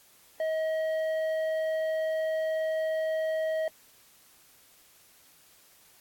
sine tone with tanh clipping, 635 Hz, D#5, 35 cents sharp, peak -28 dBFS, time 0.4-3.68 s, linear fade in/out 2 ms, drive 8 dB, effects white hiss -59 dBFS RMS until 6 s + AAC 64 kbps

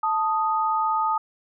sine tone pair together, 880 / 1244.5 Hz, A5 / D#6, 0 / 0 cents, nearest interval tritone, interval 600 cents, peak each -23 dBFS, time 0.03-1.18 s, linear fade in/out 5 ms, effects none

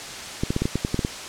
clicks, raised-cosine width 3 ms, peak -9 dBFS, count 10, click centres 0.435 / 0.505 / 0.564 / 0.62 / 0.655 / 0.756 / 0.849 / 0.944 / 0.992 / 1.049 s, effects white hiss -34 dBFS RMS until 1.28 s + low-pass 7000 Hz 12 dB/octave

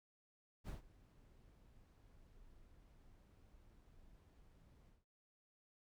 brown noise with ADSR envelope, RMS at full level -44 dBFS, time 0.64-5.05 s, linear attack 43 ms, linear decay 130 ms, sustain -21 dB, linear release 170 ms, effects none

